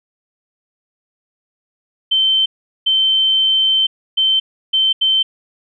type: tone bursts at uneven times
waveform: sine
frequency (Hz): 3097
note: G7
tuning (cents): -22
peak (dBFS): -11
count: 5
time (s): 2.11-2.46 / 2.86-3.87 / 4.17-4.4 / 4.73-4.93 / 5.01-5.23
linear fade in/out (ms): 10
effects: none